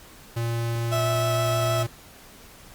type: tone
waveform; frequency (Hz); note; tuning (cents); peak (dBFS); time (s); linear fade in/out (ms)
square; 116.5; A#2; -1; -25; 0.36-1.87; 10
type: tone with vibrato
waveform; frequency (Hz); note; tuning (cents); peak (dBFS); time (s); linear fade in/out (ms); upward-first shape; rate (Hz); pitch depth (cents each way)
30% pulse; 655; E5; -11; -21; 0.91-1.84; 20; triangle; 6.4; 13
effects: pink hiss -48 dBFS RMS until 2.74 s + Opus 48 kbps